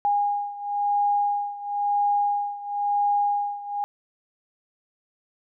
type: beating tone pair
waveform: sine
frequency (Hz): 817 / 817.98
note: G#5 / G#5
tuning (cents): -29 / -27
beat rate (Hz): 0.98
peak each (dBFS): -23 / -26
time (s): 0.05-3.84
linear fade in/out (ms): 0
effects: none